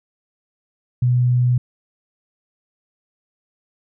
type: tone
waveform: sine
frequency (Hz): 123.8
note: B2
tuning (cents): +5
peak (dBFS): -13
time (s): 1.02-1.58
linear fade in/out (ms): 5
effects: none